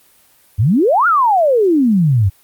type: exponential two-way sweep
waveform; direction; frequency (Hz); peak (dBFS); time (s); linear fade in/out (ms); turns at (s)
sine; up then down; 90 to 1450 to 90; -9; 0.58-2.3; 20; 1.07
effects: white hiss -51 dBFS RMS until 2.43 s + Opus 32 kbps